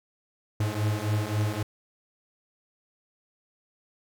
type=beating tone pair; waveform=45% pulse; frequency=104.1 / 107.8 Hz; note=G#2 / A2; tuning=+5 / -35 cents; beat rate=3.7 Hz; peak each=-28 dBFS; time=0.6-1.63 s; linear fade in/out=5 ms; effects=none